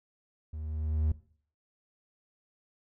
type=tone with level ramp; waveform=triangle; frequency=77.4 Hz; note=D#2; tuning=9 cents flat; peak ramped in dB=-35 to -21 dBFS; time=0.53-1.12 s; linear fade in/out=5 ms; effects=noise-tail reverb RT60 0.5 s tail -18 dB re dry